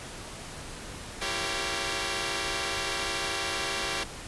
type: chord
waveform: 5% pulse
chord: E diminished seventh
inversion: none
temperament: equal with one note detuned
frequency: 337.9 / 392 / 466.2 / 554.4 Hz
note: E4 / G4 / Bb4 / Db5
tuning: +43 / 0 / 0 / 0 cents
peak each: -24 / -22 / -26 / -23 dBFS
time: 1.21-4.04 s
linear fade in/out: 10 ms
effects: pink hiss -41 dBFS RMS until 4.27 s + resampled to 24000 Hz